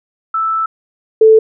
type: tone pair in turn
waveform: sine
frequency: 1318.5 / 440 Hz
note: E6 / A4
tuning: 0 / 0 cents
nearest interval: octave + perfect fifth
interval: 1900 cents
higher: first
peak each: -13 / -3 dBFS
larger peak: second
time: 0.34-0.66 / 1.21-1.39 s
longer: first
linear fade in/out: 5 ms
effects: none